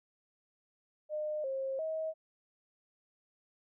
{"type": "tone with pitch steps", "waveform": "sine", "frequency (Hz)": [608, 535, 636], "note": ["D#5", "C5", "D#5"], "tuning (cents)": [-40, 38, 38], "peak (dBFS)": -33, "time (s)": [1.09, 2.14], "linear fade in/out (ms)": 50, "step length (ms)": 350, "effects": []}